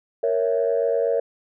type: chord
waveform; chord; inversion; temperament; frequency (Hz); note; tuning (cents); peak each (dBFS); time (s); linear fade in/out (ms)
sine; A# diminished; none; equal; 466.2 / 554.4 / 659.3; A#4 / C#5 / E5; 0 / 0 / 0; -21 / -22 / -25; 0.23-1.2; 5
effects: tanh soft clip ceiling -11 dBFS